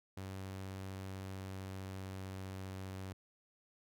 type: tone with pitch glide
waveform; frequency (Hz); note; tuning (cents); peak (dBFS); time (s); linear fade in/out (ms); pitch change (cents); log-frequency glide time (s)
sawtooth; 95.7 to 95.04; G2 to F#2; -41 to +47; -39; 0.17-3.13; 5; -12; 1.11-2.69
effects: none